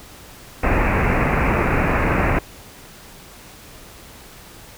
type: low-pass noise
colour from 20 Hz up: pink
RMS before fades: -18 dBFS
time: 0.63-2.39 s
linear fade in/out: 5 ms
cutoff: 2600 Hz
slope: 96 dB/octave
effects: pink hiss -42 dBFS RMS until 4.77 s